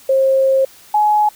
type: tone pair in turn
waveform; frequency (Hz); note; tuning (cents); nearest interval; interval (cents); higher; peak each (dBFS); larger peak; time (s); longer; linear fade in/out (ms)
sine; 534 / 843; C5 / G#5; +35 / +26; minor sixth; 791; second; -10; neither; 0.09-0.65 / 0.94-1.29; first; 5
effects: white hiss -44 dBFS RMS until 1.35 s